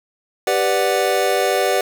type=chord; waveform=square; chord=G major seventh; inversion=none; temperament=equal; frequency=392 / 493.9 / 587.3 / 740 Hz; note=G4 / B4 / D5 / F#5; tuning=0 / 0 / 0 / 0 cents; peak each=-22 dBFS; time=0.47-1.81 s; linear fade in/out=2 ms; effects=none